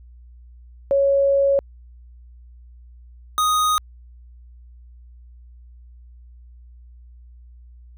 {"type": "tone pair in turn", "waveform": ["sine", "square"], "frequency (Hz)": [554.4, 1244.6], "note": ["C#5", "D#6"], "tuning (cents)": [0, 0], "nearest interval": "octave + major second", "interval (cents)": 1400, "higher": "second", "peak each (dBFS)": [-14, -17], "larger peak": "first", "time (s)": [[0.91, 1.59], [3.38, 3.78]], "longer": "first", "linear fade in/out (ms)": 0, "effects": ["added 60 Hz sine -42 dBFS peak until 7.97 s"]}